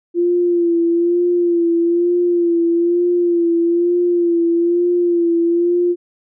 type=tone with vibrato; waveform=sine; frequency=344.4 Hz; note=F4; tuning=24 cents flat; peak=-12 dBFS; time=0.14-5.96 s; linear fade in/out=50 ms; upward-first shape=sine; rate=1.1 Hz; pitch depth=37 cents each way; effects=none